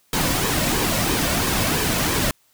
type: noise with flanger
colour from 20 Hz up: pink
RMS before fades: -21 dBFS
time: 0.13-2.31 s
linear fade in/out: 2 ms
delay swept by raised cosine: 1.4 to 2.5 ms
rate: 3 Hz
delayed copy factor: -0.5
effects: white hiss -61 dBFS RMS until 2.53 s